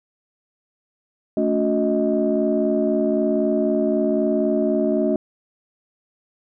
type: tone cluster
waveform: sine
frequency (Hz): 219.3 / 283.2 / 364.3 / 627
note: A3 / C#4 / F#4 / D#5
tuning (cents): -6 / +37 / -27 / +13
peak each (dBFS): -22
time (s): 1.37-5.16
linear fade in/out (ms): 2
effects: tanh soft clip ceiling -8 dBFS